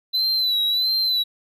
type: tone with vibrato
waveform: triangle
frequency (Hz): 4000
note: B7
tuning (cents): +21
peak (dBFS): -17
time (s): 0.13-1.24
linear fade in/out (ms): 20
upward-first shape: sine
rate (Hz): 1.5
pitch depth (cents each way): 65
effects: none